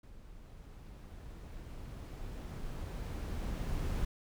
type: noise with level ramp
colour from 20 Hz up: brown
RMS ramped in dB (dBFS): -54 to -34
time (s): 0.03-4.05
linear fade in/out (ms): 5
effects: none